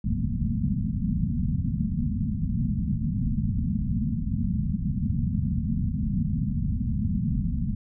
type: low-pass noise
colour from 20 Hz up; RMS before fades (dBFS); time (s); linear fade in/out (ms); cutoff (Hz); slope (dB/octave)
white; -26; 0.04-7.75; 5; 240; 96
effects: none